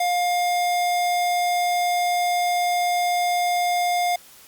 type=tone; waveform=square; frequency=708 Hz; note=F5; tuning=23 cents sharp; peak=-20 dBFS; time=0-4.16 s; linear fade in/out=5 ms; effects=white hiss -48 dBFS RMS until 4.47 s + Opus 48 kbps